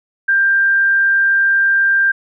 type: tone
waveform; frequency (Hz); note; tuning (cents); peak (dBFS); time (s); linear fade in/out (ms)
sine; 1587; G6; +21; -10; 0.28-2.12; 10
effects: none